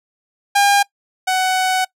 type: tone pair in turn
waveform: sawtooth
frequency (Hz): 806 / 747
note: G5 / F#5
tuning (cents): +48 / +16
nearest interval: minor second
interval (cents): 132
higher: first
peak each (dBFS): -7 / -11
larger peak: first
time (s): 0.55-0.83 / 1.27-1.85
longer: second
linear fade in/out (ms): 10
effects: noise-tail reverb RT60 0.1 s tail -22 dB re dry + low-pass 12000 Hz 12 dB/octave